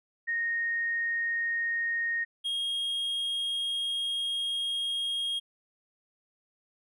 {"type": "tone pair in turn", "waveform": ["sine", "triangle"], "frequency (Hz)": [1857, 3257], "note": ["A#6", "G#7"], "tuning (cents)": [-7, -34], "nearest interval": "minor seventh", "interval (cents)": 973, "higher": "second", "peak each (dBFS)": -27, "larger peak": "neither", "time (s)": [[0.27, 2.25], [2.44, 5.4]], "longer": "second", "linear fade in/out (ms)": 20, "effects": []}